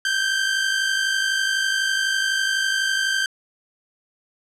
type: tone pair together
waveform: sawtooth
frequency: 1553 / 1605 Hz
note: G6 / G6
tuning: -17 / +40 cents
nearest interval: minor second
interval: 57 cents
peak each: -17 / -22 dBFS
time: 0.05-3.26 s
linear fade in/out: 2 ms
effects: low-pass 8000 Hz 12 dB/octave